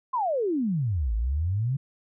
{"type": "exponential two-way sweep", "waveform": "sine", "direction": "down then up", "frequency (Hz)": [1076, 51.9, 141.2], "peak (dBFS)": -23, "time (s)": [0.13, 1.77], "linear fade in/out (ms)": 10, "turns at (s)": 1.14, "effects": []}